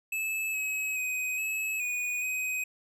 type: tone with pitch steps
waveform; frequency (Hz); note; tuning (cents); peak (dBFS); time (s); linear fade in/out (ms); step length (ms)
square; 2608 / 2558 / 2512 / 2582 / 2468 / 2514; E7 / D#7 / D#7 / E7 / D#7 / D#7; -19 / +47 / +16 / -37 / -15 / +17; -30; 0.12-2.64; 5; 420
effects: none